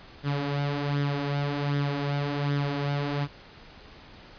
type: tone with flanger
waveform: sawtooth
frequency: 143 Hz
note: D3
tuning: 46 cents flat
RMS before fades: -28 dBFS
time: 0.23-3.28 s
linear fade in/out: 50 ms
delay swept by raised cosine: 0.56 to 5.66 ms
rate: 1.3 Hz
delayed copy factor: +0.55
effects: pink hiss -49 dBFS RMS until 4.38 s + resampled to 11025 Hz